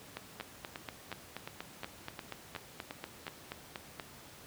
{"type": "two click trains", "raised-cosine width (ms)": 0.3, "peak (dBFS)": [-24, -23], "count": [9, 17], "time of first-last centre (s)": [[0.4, 3.267], [0.17, 3.998]], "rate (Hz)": [2.79, 4.18], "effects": ["pink hiss -53 dBFS RMS until 4.46 s", "high-pass 80 Hz 12 dB/octave"]}